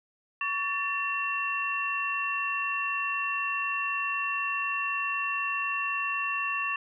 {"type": "tone cluster", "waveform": "sine", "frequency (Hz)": [1125, 1771, 2721], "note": ["C#6", "A6", "F7"], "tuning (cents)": [25, 11, -46], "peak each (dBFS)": [-32, -34, -30], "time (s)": [0.41, 6.76], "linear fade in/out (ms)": 2, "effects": []}